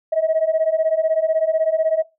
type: beating tone pair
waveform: sine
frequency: 629 / 645 Hz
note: D#5 / E5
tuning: +19 / -38 cents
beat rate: 16 Hz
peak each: -19 / -17 dBFS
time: 0.12-2.03 s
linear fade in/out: 10 ms
effects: noise-tail reverb RT60 0.2 s tail -17 dB re dry + tanh soft clip ceiling -10 dBFS